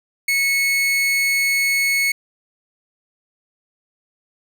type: tone with amplitude modulation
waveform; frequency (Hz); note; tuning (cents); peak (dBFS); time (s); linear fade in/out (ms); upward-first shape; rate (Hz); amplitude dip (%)
40% pulse; 2200; C#7; -14; -14; 0.28-2.12; 5; sine; 251; 25
effects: none